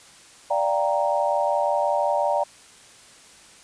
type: chord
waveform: sine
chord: G minor seventh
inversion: second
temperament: equal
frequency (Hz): 587.3 / 698.5 / 784 / 932.3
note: D5 / F5 / G5 / Bb5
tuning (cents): 0 / 0 / 0 / 0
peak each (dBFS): -23 / -27 / -26 / -25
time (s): 0.5-2.44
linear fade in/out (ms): 10
effects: white hiss -49 dBFS RMS until 3.63 s + resampled to 22050 Hz